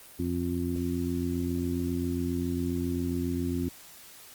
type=harmonic tone; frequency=87.4 Hz; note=F2; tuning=2 cents sharp; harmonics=1 / 2 / 3 / 4; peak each=-33 / -35 / -30 / -35 dBFS; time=0.19-3.69 s; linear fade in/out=5 ms; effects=white hiss -50 dBFS RMS until 4.34 s + Opus 32 kbps